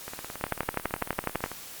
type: two click trains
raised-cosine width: 0.5 ms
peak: -10 / -21 dBFS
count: 13 / 27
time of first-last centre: 0.44-1.44 / 0.08-1.516 s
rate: 12 / 18.1 Hz
effects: white hiss -43 dBFS RMS until 1.8 s + Opus 48 kbps